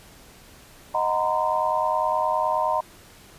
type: chord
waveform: sine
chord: C half-diminished seventh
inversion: first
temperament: equal with one note detuned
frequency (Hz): 622.3 / 740 / 932.3 / 1022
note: Eb5 / Gb5 / Bb5 / C6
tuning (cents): 0 / 0 / 0 / -41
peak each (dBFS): -26 / -29 / -24 / -26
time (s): 0.94-2.81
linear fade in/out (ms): 10
effects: pink hiss -49 dBFS RMS until 3.38 s + resampled to 32000 Hz